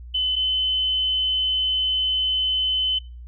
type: tone pair in turn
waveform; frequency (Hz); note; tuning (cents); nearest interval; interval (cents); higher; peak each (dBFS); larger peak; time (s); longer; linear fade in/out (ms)
sine; 3027 / 3040; F#7 / F#7; +39 / +46; unison; 7; second; -19; neither; 0.14-0.36 / 0.36-2.99; second; 10
effects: noise-tail reverb RT60 0.3 s tail -20 dB re dry + added 60 Hz sine -36 dBFS peak until 3.27 s